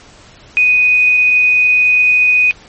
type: tone with quantisation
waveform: sine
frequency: 2489 Hz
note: D#7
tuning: in tune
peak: -7 dBFS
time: 0.57-2.51 s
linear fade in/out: 0 ms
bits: 6
effects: pink hiss -41 dBFS RMS until 2.68 s + MP3 32 kbps